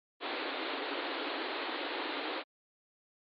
pink band-pass noise, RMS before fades -37 dBFS, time 0.2-2.44 s, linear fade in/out 50 ms, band 270 to 4300 Hz, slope 96 dB/octave, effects MP3 48 kbps

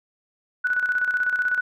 sine tone with tremolo, 1480 Hz, F#6, in tune, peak -18 dBFS, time 0.64-1.61 s, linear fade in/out 10 ms, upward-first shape square, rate 16 Hz, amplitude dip 55%, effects none

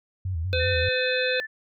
sine tone with vibrato, 87 Hz, F2, 6 cents flat, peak -25 dBFS, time 0.25-0.89 s, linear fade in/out 5 ms, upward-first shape square, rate 5.1 Hz, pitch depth 120 cents each way
harmonic tone, 509 Hz, C5, 48 cents flat, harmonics 1 / 3 / 5 / 7 / 8, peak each -25 / -31 / -29 / -31 / -33 dBFS, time 0.53-1.4 s, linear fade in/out 0 ms
sine tone with pitch glide, 1798 to 1757.9 Hz, A6 to A6, +37 to -2 cents, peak -30 dBFS, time 0.59-1.47 s, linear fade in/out 20 ms, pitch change -39 cents, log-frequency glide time 0.77-1.17 s
effects none

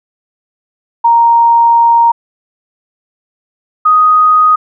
sine tone pair in turn, 932.3 / 1247.5 Hz, A#5 / D#6, 0 / +4 cents, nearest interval perfect fourth, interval 504 cents, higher second, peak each -4 dBFS, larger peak neither, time 1.04-2.12 / 3.85-4.56 s, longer first, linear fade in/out 10 ms, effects none

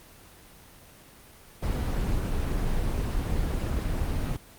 brown noise, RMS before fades -27 dBFS, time 1.62-4.37 s, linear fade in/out 10 ms, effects pink hiss -51 dBFS RMS until 4.58 s + Opus 24 kbps

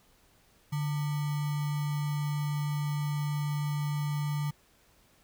sine tone with sample-and-hold, 146.83 Hz, D3, in tune, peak -28 dBFS, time 0.72-4.51 s, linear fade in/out 10 ms, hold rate 1050 Hz, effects pink hiss -64 dBFS RMS until 5.23 s

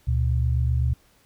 sine tone pair together, 72.2 / 120.17 Hz, D2 / B2, -29 / -47 cents, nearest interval major sixth, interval 882 cents, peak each -21 / -23 dBFS, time 0.07-0.94 s, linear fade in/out 10 ms, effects pink hiss -60 dBFS RMS until 1.25 s

